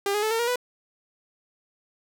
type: tone with pitch steps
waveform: sawtooth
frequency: 400 / 417.2 / 435.2 / 453.9 / 473.5 / 493.9 Hz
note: G4 / G#4 / A4 / A#4 / A#4 / B4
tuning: +35 / +8 / -19 / -46 / +27 / 0 cents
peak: -19 dBFS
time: 0.06-0.558 s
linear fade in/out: 2 ms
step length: 83 ms
effects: none